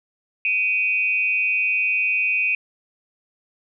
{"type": "tone with amplitude modulation", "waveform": "sine", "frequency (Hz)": 2500, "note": "D#7", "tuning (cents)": 8, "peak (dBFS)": -14, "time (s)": [0.45, 2.55], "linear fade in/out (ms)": 2, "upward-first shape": "sine", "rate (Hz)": 200, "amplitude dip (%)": 85, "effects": []}